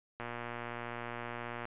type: click train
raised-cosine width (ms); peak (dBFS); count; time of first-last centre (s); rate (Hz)
0.5; -25; 174; 0.2-1.654; 119
effects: resampled to 8000 Hz